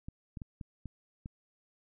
clicks, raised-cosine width 5 ms, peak -29 dBFS, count 6, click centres 0.085 / 0.372 / 0.418 / 0.612 / 0.857 / 1.259 s, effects none

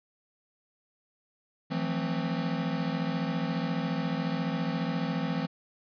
square chord, F major seventh, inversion third, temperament equal with one note detuned, 164.81 / 179.21 / 220 / 261.6 Hz, E3 / F3 / A3 / C4, 0 / +45 / 0 / 0 cents, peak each -33 / -35 / -37 / -35 dBFS, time 1.7-5.47 s, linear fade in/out 20 ms, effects resampled to 11025 Hz

